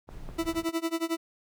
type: noise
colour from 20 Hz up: brown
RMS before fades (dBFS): -42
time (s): 0.07-0.66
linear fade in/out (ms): 50
type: click train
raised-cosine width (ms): 1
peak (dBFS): -29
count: 4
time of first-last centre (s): 0.09-0.689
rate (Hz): 5.01
type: tone with tremolo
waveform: 40% pulse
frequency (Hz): 329.6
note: E4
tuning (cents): 0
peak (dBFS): -24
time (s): 0.38-1.17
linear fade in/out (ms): 10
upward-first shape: sine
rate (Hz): 11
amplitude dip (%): 95
effects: none